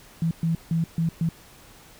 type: tone bursts at uneven times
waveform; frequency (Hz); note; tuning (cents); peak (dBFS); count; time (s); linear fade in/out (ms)
sine; 164.81; E3; 0; -20; 5; 0.22-0.31 / 0.43-0.55 / 0.71-0.84 / 0.98-1.09 / 1.21-1.29; 2
effects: pink hiss -50 dBFS RMS until 1.99 s